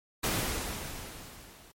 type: noise with level ramp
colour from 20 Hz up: pink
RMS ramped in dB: -28 to -55 dBFS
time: 0.23-1.72 s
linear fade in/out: 10 ms
effects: MP3 64 kbps